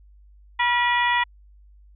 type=harmonic tone with a mistuned harmonic; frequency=484.1 Hz; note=B4; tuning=35 cents flat; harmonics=2 / 3 / 4 / 5 / 6 / 7; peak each=-21 / -33 / -22 / -29 / -33 / -31 dBFS; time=0.59-1.24 s; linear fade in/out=10 ms; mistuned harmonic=3; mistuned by=-77 cents; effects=added 50 Hz sine -48 dBFS peak until 1.95 s